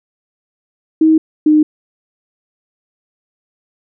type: tone pair in turn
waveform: sine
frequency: 316.8 / 305.5 Hz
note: D#4 / D#4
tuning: +31 / -32 cents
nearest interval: minor second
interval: 63 cents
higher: first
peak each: -6 dBFS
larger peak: neither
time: 1.01-1.18 / 1.46-1.63 s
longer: neither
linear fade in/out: 5 ms
effects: none